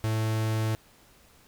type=tone; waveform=45% pulse; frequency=110 Hz; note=A2; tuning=in tune; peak=-25 dBFS; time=0.04-0.75 s; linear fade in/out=0 ms; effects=pink hiss -58 dBFS RMS until 1.47 s